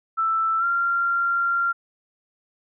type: tone with pitch glide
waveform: sine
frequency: 1325 to 1382.9 Hz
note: E6 to F6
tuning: +9 to -17 cents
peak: -19 dBFS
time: 0.17-1.73 s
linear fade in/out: 20 ms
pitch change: +74 cents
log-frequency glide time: 0.59-0.64 s
effects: none